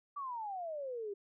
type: exponential sweep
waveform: sine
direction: down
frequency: 1174.7 to 391.5 Hz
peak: -38 dBFS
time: 0.16-1.14 s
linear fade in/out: 10 ms
effects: none